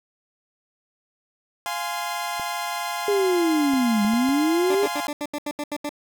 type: chord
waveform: sawtooth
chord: F minor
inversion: none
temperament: equal with one note detuned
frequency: 698.5 / 830.6 / 1036.3 Hz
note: F5 / Ab5 / C6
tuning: 0 / 0 / -17 cents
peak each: -27 dBFS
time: 1.66-5.07 s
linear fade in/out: 0 ms
type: clicks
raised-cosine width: 2 ms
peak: -25 dBFS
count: 5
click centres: 2.397 / 3.736 / 4.048 / 4.136 / 4.29 s
type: linear two-way sweep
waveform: sine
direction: down then up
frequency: 415.3 to 202.5 to 415.3 Hz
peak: -18 dBFS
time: 3.08-4.86 s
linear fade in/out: 2 ms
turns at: 4.03 s
type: tone bursts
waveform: 20% pulse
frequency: 293.7 Hz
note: D4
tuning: in tune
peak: -21 dBFS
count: 10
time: 4.7-5.892 s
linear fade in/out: 2 ms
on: 49 ms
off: 78 ms
effects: none